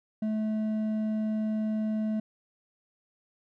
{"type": "tone with hard clipping", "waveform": "sine", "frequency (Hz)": 216.4, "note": "A3", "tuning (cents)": -29, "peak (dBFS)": -28, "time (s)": [0.22, 2.2], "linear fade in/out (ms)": 5, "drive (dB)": 5, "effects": []}